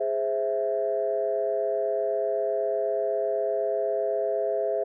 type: chord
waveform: sine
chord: Ab augmented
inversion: none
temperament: equal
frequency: 415.3 / 523.3 / 659.3 Hz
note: Ab4 / C5 / E5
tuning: 0 / 0 / 0 cents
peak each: -28 / -29 / -26 dBFS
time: 0-4.84 s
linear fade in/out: 10 ms
effects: tanh soft clip ceiling -15 dBFS